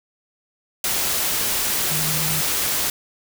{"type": "tone in noise", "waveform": "sine", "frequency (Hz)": 155.56, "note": "D#3", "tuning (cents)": 0, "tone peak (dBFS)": -27, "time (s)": [1.91, 2.41], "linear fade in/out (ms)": 2, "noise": "white", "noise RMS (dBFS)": -22, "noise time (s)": [0.84, 2.9], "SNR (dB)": -8, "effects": []}